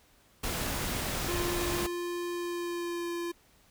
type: noise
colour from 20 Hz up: pink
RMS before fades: -33 dBFS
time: 0.43-1.87 s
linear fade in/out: 10 ms
type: tone with pitch glide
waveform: square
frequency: 349.3 to 343.7 Hz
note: F4 to F4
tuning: 0 to -28 cents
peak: -33 dBFS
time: 1.28-3.32 s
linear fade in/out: 10 ms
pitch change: -28 cents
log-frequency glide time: 2.32-3.12 s
effects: pink hiss -63 dBFS RMS until 3.7 s